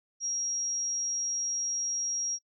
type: tone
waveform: sine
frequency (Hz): 5640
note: F8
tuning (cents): +16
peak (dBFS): -29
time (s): 0.2-2.39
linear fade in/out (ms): 50
effects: noise-tail reverb RT60 0.1 s tail -24 dB re dry